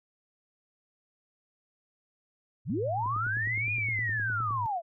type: linear two-way sweep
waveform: sine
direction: up then down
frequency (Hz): 82.41 to 2469 to 640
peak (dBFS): -28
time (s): 2.65-4.82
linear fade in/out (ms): 50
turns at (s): 3.72
type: tone with vibrato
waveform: sine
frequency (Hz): 110.3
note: A2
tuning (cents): +5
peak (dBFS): -34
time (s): 2.7-4.66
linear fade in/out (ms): 0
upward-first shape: sine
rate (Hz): 7.7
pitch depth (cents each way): 110
type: click train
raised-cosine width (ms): 3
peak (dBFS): -33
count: 15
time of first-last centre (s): 3.06-4.508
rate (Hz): 9.67
effects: none